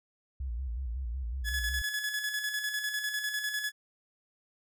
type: tone with vibrato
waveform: sine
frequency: 61.74 Hz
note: B1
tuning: in tune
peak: -32 dBFS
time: 0.4-1.82 s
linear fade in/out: 5 ms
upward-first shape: square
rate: 5.4 Hz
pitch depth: 120 cents each way
type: tone with tremolo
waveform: sawtooth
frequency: 1700 Hz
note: G#6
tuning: 40 cents sharp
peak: -26 dBFS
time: 1.44-3.72 s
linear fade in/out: 50 ms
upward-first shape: square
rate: 10 Hz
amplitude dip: 45%
effects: none